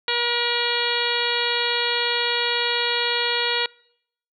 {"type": "harmonic tone with a mistuned harmonic", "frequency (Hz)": 478.1, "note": "A#4", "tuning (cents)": 44, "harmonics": [1, 2, 3, 4, 5, 6, 7, 8, 9], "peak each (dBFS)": [-29, -29, -29, -29, -29, -29, -29, -29, -29], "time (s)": [0.08, 3.66], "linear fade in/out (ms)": 2, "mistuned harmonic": 5, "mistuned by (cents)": -16, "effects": ["noise-tail reverb RT60 0.7 s tail -25 dB re dry"]}